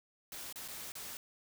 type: noise with dropouts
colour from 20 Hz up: white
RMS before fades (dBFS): -45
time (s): 0.32-1.17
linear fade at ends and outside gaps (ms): 1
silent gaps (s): 0.526-0.558 / 0.679-0.684 / 0.92-0.953
effects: none